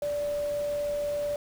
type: tone in noise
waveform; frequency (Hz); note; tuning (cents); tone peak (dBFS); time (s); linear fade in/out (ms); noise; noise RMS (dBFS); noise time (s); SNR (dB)
sine; 583; D5; -13; -27; 0.02-1.36; 2; pink; -45; 0.02-1.36; +15
effects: none